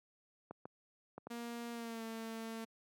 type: clicks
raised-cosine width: 1 ms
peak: -32 dBFS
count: 4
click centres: 0.51 / 0.655 / 1.18 / 1.27 s
type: tone with pitch glide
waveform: sawtooth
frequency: 235.6 to 225.1 Hz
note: A#3 to A3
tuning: +19 to +40 cents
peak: -38 dBFS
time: 1.3-2.65 s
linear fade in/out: 10 ms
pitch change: -79 cents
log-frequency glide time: 1.72-2.03 s
effects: high-pass 150 Hz 12 dB/octave